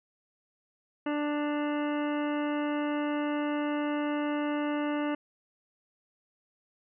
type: harmonic tone with a mistuned harmonic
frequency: 294.8 Hz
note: D4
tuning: 7 cents sharp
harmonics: 1 / 2 / 3 / 4 / 5 / 6 / 7 / 9 / 10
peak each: -29 / -35 / -39 / -41 / -43 / -45 / -46 / -48 / -49 dBFS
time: 1.06-5.15 s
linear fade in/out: 5 ms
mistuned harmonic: 10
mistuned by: -43 cents
effects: none